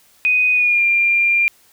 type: tone with pitch glide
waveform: sine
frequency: 2494 to 2390 Hz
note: D#7 to D7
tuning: +3 to +30 cents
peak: -12 dBFS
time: 0.25-1.48 s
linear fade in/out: 0 ms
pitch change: -73 cents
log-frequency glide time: 0.52-0.83 s
effects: white hiss -53 dBFS RMS until 1.72 s